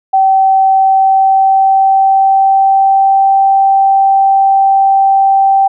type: tone with pitch glide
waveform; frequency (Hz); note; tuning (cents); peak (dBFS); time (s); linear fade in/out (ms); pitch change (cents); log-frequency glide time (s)
sine; 770 to 780.3; G5 to G5; -31 to -8; -5; 0.13-5.68; 10; +23; 0.7-3.36
effects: none